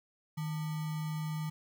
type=tone with sample-and-hold; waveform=sine; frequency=155.56 Hz; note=D#3; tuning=in tune; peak=-33 dBFS; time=0.37-1.5 s; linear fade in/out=10 ms; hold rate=1050 Hz; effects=none